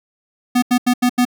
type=tone bursts; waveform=square; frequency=246.8 Hz; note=B3; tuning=1 cent flat; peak=-12 dBFS; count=5; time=0.55-1.252 s; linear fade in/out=10 ms; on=74 ms; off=83 ms; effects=none